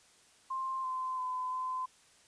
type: tone with pitch steps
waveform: sine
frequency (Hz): 1053 / 1032 / 1015 / 1025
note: C6 / C6 / B5 / C6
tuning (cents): +11 / -24 / +47 / -36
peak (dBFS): -33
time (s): 0.5-1.86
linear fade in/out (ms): 10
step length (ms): 340
effects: white hiss -63 dBFS RMS until 2.27 s + resampled to 22050 Hz